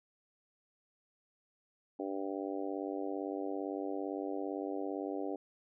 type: harmonic tone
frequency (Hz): 97.7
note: G2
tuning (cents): -5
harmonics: 3 / 4 / 5 / 6 / 7 / 8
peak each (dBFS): -39 / -41 / -43 / -45 / -46 / -47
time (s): 1.99-5.36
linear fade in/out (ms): 5
effects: none